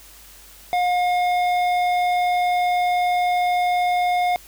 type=tone with hard clipping; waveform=sine; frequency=716 Hz; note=F5; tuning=43 cents sharp; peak=-19 dBFS; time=0.73-4.36 s; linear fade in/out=0 ms; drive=10 dB; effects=added 50 Hz sine -50 dBFS peak until 4.47 s + white hiss -46 dBFS RMS until 4.47 s